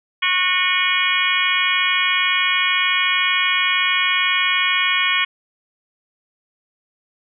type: harmonic tone with a mistuned harmonic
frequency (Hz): 366.5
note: F#4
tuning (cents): -16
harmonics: 3 / 4 / 5 / 6 / 7 / 8 / 9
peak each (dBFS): -24 / -27 / -23 / -21 / -23 / -23 / -24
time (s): 0.22-5.25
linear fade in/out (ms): 10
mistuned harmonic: 7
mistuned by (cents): -87
effects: none